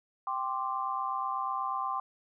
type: chord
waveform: sine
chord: G suspended fourth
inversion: none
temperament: equal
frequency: 784 / 1046.5 / 1174.7 Hz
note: G5 / C6 / D6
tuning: 0 / 0 / 0 cents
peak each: -36 / -33 / -35 dBFS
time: 0.27-2 s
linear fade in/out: 2 ms
effects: none